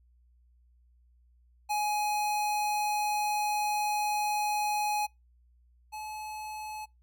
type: tone pair in turn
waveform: square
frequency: 838 / 856.6 Hz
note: G#5 / A5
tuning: +15 / -47 cents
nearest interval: unison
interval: 38 cents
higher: second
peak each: -28 / -38 dBFS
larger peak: first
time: 1.69-5.07 / 5.92-6.86 s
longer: first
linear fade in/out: 20 ms
effects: noise-tail reverb RT60 0.2 s tail -26 dB re dry + added 60 Hz sine -60 dBFS peak until 7.02 s